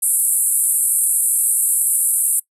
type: band-pass noise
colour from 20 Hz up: white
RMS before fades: -17 dBFS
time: 0.02-2.4 s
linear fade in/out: 10 ms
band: 8100 to 12000 Hz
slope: 96 dB/octave
effects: noise-tail reverb RT60 0.1 s tail -21 dB re dry